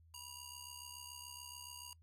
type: ring-modulated tone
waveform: 10% pulse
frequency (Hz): 1891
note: A#6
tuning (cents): +24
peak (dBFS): -37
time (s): 0.14-1.93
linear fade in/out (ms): 0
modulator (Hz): 912
effects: noise-tail reverb RT60 0.1 s tail -23 dB re dry + added 82 Hz sine -62 dBFS peak until 2.02 s